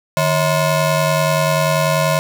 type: ring-modulated tone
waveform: 25% pulse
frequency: 397.7 Hz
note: G4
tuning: 25 cents sharp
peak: -7 dBFS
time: 0.17-2.19 s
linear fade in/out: 0 ms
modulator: 244 Hz
effects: none